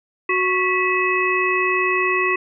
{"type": "harmonic tone with a mistuned harmonic", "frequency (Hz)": 368.3, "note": "F#4", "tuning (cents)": -8, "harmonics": [1, 3, 5, 7], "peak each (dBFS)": [-22, -22, -22, -22], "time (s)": [0.29, 2.36], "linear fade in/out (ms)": 5, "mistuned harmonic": 5, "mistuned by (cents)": 110, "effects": []}